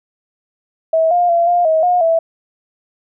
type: tone with pitch steps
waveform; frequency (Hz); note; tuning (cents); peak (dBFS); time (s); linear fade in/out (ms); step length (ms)
sine; 647 / 706 / 682 / 703 / 637 / 716 / 658; E5 / F5 / F5 / F5 / D#5 / F5 / E5; -32 / +19 / -41 / +11 / +41 / +43 / -3; -10; 0.93-2.19; 5; 180
effects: none